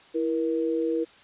sine tone pair together, 329.6 / 475.1 Hz, E4 / A#4, 0 / +33 cents, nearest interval tritone, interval 633 cents, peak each -26 dBFS, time 0.14-1.05 s, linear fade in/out 20 ms, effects white hiss -53 dBFS RMS until 1.23 s + resampled to 8000 Hz

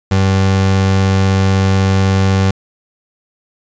30% pulse tone, 96.1 Hz, G2, 34 cents flat, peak -7 dBFS, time 0.11-2.51 s, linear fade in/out 5 ms, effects resampled to 16000 Hz

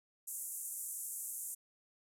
white band-pass noise, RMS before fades -43 dBFS, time 0.27-1.55 s, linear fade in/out 10 ms, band 7100 to 13000 Hz, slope 48 dB/octave, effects none

